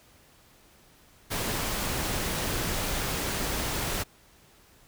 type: noise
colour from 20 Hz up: pink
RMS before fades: -30 dBFS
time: 1.3-4.04 s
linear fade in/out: 20 ms
effects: pink hiss -58 dBFS RMS until 4.87 s